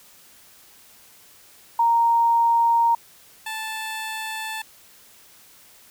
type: tone pair in turn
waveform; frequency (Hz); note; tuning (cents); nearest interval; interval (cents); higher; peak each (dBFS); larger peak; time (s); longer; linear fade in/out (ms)
sine / 15% pulse; 930 / 877.8; A#5 / A5; -4 / -4; minor second; 100; first; -15 / -22; first; 1.79-2.95 / 3.46-4.62; neither; 5
effects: white hiss -51 dBFS RMS until 5.9 s